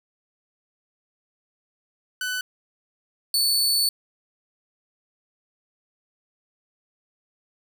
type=tone pair in turn; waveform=sawtooth; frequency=1499 / 4466 Hz; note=F#6 / C#8; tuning=+22 / +12 cents; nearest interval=octave + perfect fifth; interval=1890 cents; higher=second; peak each=-22 / -16 dBFS; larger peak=second; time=2.21-2.41 / 3.34-3.89 s; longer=second; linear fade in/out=2 ms; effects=none